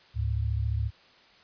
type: tone pair together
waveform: sine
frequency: 72.56 / 107 Hz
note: D2 / A2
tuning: -20 / -48 cents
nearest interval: perfect fifth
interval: 672 cents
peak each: -28 dBFS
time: 0.14-0.91 s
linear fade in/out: 50 ms
effects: white hiss -57 dBFS RMS until 1.43 s + resampled to 11025 Hz